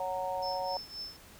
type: chord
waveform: sine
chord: F# major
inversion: second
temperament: just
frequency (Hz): 555 / 740 / 925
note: C#5 / F#5 / A#5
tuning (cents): +2 / 0 / -14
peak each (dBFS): -36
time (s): 0-0.77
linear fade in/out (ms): 2
type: tone with tremolo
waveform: sine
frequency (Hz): 5274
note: E8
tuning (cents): 0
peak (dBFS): -36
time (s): 0.42-1.17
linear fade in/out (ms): 10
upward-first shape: triangle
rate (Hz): 3.8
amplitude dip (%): 90
effects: pink hiss -54 dBFS RMS until 1.39 s